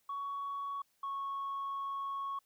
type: tone pair in turn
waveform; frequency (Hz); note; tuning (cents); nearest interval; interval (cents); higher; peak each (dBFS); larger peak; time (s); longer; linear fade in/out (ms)
sine; 1119 / 1103.6; C#6 / C#6; +16 / -8; unison; 24; first; -35 / -34; second; 0.09-0.82 / 1.03-2.39; second; 5
effects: tanh soft clip ceiling -33 dBFS + white hiss -75 dBFS RMS until 2.45 s